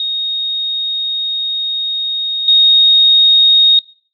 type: tone with level steps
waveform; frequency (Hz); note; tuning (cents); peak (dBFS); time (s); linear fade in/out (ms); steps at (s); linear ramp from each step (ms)
sine; 3729; A#7; 0; -15 / -5; 0-3.79; 2; 2.48; 2
effects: noise-tail reverb RT60 0.5 s tail -25 dB re dry